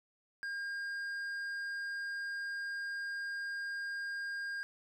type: tone with tanh clipping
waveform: sine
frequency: 1612 Hz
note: G6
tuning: 48 cents sharp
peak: -38 dBFS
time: 0.43-4.63 s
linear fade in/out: 0 ms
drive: 7 dB
effects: none